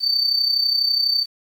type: tone with amplitude modulation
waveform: sine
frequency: 4564 Hz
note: C#8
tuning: 50 cents sharp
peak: -12 dBFS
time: 0-1.26 s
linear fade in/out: 50 ms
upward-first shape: sine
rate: 32.1 Hz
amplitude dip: 70%
effects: tanh soft clip ceiling -12 dBFS + 8-bit